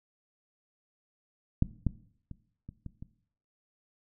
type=clicks; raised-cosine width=5 ms; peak=-11 / -14 / -30 / -30 / -28 / -30 dBFS; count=6; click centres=1.624 / 1.867 / 2.313 / 2.69 / 2.863 / 3.025 s; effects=noise-tail reverb RT60 0.6 s tail -17 dB re dry